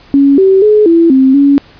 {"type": "tone with pitch steps", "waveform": "sine", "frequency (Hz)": [278.6, 383.9, 423.9, 334.1, 264.2, 281.1], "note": ["C#4", "G4", "G#4", "E4", "C4", "C#4"], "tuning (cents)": [9, -36, 35, 23, 17, 24], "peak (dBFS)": -3, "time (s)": [0.14, 1.58], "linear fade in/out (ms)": 0, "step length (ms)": 240, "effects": ["pink hiss -40 dBFS RMS until 1.79 s", "resampled to 11025 Hz"]}